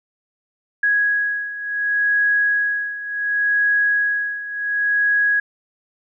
sine beating tone pair, 1661.2 / 1661.89 Hz, G#6 / G#6, 0 / +1 cents, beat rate 0.69 Hz, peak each -22 / -18 dBFS, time 0.83-5.4 s, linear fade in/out 5 ms, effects none

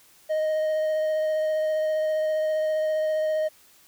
triangle tone with vibrato, 622.3 Hz, D#5, in tune, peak -20 dBFS, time 0.29-3.49 s, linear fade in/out 20 ms, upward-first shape sine, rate 15 Hz, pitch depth 10 cents each way, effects white hiss -56 dBFS RMS until 3.87 s

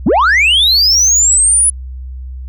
sine linear sweep, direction up, 152.6 to 10050 Hz, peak -4 dBFS, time 0.06-1.7 s, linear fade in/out 5 ms, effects tanh soft clip ceiling -6 dBFS + added 64 Hz sine -23 dBFS peak until 2.48 s

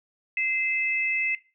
sine tone pair together, 2071 / 2609 Hz, C7 / E7, -18 / -18 cents, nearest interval major third, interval 400 cents, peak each -26 dBFS, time 0.37-1.35 s, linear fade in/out 2 ms, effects noise-tail reverb RT60 0.3 s tail -18 dB re dry

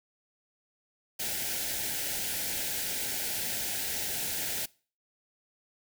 white band-stop noise, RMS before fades -33 dBFS, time 1.19-4.66 s, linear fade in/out 10 ms, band 910 to 1400 Hz, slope 96 dB/octave, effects noise-tail reverb RT60 0.4 s tail -23 dB re dry

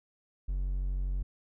triangle tone, 46.25 Hz, F#1, in tune, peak -27 dBFS, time 0.48-1.23 s, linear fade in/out 10 ms, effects none

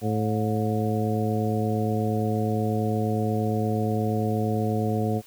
harmonic tone with a mistuned harmonic, 108.5 Hz, A2, 24 cents flat, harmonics 1 / 2 / 3 / 4 / 5 / 7, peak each -26 / -27 / -33 / -30 / -34 / -32 dBFS, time 0.01-5.22 s, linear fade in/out 50 ms, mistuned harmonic 7, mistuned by -89 cents, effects white hiss -52 dBFS RMS until 5.26 s

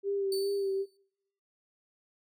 sine tone with vibrato, 393.6 Hz, G4, 7 cents sharp, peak -28 dBFS, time 0.03-0.86 s, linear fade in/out 50 ms, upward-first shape sine, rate 2.5 Hz, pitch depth 30 cents each way
sawtooth tone with exponential decay, 4524 Hz, C#8, 34 cents sharp, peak -32 dBFS, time 0.32-0.97 s, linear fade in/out 2 ms, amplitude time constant 140 ms
effects noise-tail reverb RT60 0.9 s tail -26 dB re dry

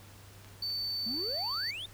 clicks, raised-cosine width 0.2 ms, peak -35 dBFS, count 2, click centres 0.446 / 0.702 s
triangle tone, 4533 Hz, C#8, 38 cents sharp, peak -31 dBFS, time 0.62-1.71 s, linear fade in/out 5 ms
triangle exponential sweep, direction up, 210.2 to 3729 Hz, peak -36 dBFS, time 1.06-1.86 s, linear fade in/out 5 ms
effects added 99 Hz sine -53 dBFS peak until 1.93 s + pink hiss -55 dBFS RMS until 1.93 s

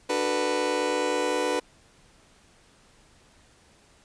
30% pulse chord, B minor seventh, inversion first, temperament just, 296.3 / 370.4 / 444.5 / 493.9 Hz, D4 / F#4 / A4 / B4, +15 / +2 / +18 / 0 cents, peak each -29 / -29 / -29 / -24 dBFS, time 0.09-1.6 s, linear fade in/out 10 ms, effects pink hiss -58 dBFS RMS until 4.04 s + resampled to 22050 Hz

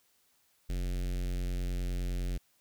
square tone with notch filter, 44.84 Hz, F1, 46 cents sharp, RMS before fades -33 dBFS, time 0.69-2.38 s, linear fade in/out 10 ms, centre 1000 Hz, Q 0.61, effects white hiss -70 dBFS RMS until 2.6 s

